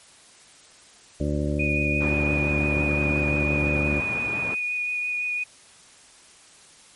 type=harmonic tone; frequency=73.3 Hz; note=D2; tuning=3 cents flat; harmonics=1 / 2 / 3 / 4 / 5 / 7 / 8; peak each=-27 / -28 / -31 / -29 / -33 / -36 / -33 dBFS; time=1.2-4.01 s; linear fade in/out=5 ms
type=tone with vibrato; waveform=sine; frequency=2465 Hz; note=D#7; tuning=17 cents flat; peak=-24 dBFS; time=1.59-5.44 s; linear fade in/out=10 ms; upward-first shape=triangle; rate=5.8 Hz; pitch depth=14 cents each way
type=band-pass noise; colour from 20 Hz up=pink; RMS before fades=-34 dBFS; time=2-4.55 s; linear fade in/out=10 ms; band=110 to 1500 Hz; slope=12 dB/octave
effects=white hiss -51 dBFS RMS until 6.95 s + MP3 48 kbps